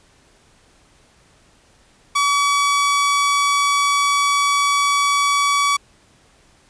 sawtooth tone, 1139 Hz, C#6, 47 cents sharp, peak -11 dBFS, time 2.15-5.77 s, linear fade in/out 10 ms, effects pink hiss -54 dBFS RMS until 6.69 s + resampled to 22050 Hz

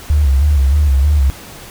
sine tone with vibrato, 70.7 Hz, C#2, 35 cents sharp, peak -8 dBFS, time 0.1-1.3 s, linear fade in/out 0 ms, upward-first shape square, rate 3.2 Hz, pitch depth 82 cents each way, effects pink hiss -34 dBFS RMS until 1.7 s

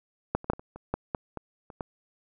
clicks, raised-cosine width 1 ms, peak -10 / -29 / -10 / -19 / -29 / -28 / -13 / -14 / -21 / -30 / -18 dBFS, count 11, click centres 0.35 / 0.444 / 0.5 / 0.534 / 0.595 / 0.76 / 0.94 / 1.148 / 1.373 / 1.702 / 1.808 s, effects none

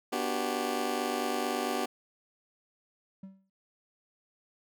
20% pulse chord, G major seventh, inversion first, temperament just, 245 / 294 / 367.5 / 392 Hz, B3 / D4 / F#4 / G4, -14 / +2 / -12 / 0 cents, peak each -30 / -32 / -32 / -30 dBFS, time 0.12-1.86 s, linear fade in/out 10 ms
triangle tone with exponential decay, 192.4 Hz, G3, 32 cents flat, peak -37 dBFS, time 3.23-3.5 s, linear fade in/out 5 ms, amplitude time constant 58 ms
effects none

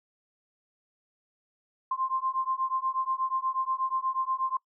sine beating tone pair, 1046.5 / 1054.8 Hz, C6 / C6, 0 / +14 cents, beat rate 8.3 Hz, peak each -30 dBFS, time 1.91-4.57 s, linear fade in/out 5 ms, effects noise-tail reverb RT60 0.1 s tail -23 dB re dry

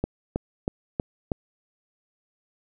click train, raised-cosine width 2 ms, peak -11 dBFS, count 5, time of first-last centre 0.04-1.318 s, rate 3.13 Hz, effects none

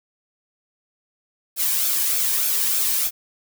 blue noise with flanger, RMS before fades -21 dBFS, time 1.56-3.11 s, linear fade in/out 50 ms, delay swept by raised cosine 1 to 1.51 ms, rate 3.3 Hz, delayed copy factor -0.5, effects none

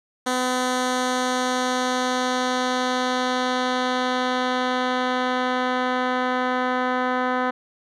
10% pulse tone with low-pass filter sweep, 252.8 Hz, B3, 41 cents sharp, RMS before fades -23 dBFS, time 0.26-7.51 s, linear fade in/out 10 ms, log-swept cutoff 8800 to 1900 Hz, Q 1.1, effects none

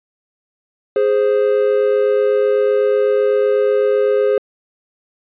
triangle tone pair together, 415.3 / 523.3 Hz, G#4 / C5, 0 / 0 cents, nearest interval major third, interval 400 cents, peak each -12 / -14 dBFS, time 0.96-4.38 s, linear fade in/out 2 ms, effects resampled to 8000 Hz

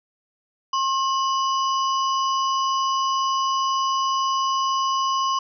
harmonic tone with a mistuned harmonic, 987.8 Hz, B5, in tune, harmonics 1 / 3 / 5 / 6, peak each -20 / -30 / -34 / -36 dBFS, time 0.73-5.39 s, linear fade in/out 5 ms, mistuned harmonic 1, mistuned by +140 cents, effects none

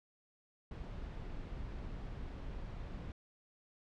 brown noise, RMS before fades -44 dBFS, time 0.71-3.12 s, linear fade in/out 2 ms, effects low-pass 4000 Hz 12 dB/octave

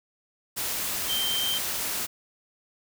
sine tone in noise, 3136 Hz, G7, in tune, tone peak -26 dBFS, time 1.08-1.59 s, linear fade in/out 20 ms, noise white, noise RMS -30 dBFS, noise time 0.56-2.07 s, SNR +1 dB, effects none

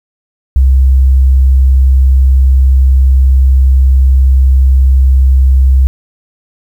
sine tone, 65.8 Hz, C2, 10 cents sharp, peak -3 dBFS, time 0.56-5.87 s, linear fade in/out 0 ms, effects 7-bit

